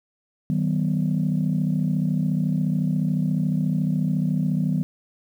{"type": "chord", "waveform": "sine", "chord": "B major", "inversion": "first", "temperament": "equal with one note detuned", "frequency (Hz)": [155.56, 189.65, 246.9], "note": ["D#3", "F#3", "B3"], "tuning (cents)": [0, 43, 0], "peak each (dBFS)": [-22, -23, -26], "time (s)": [0.5, 4.83], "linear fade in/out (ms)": 0, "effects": ["tanh soft clip ceiling -13 dBFS", "9-bit"]}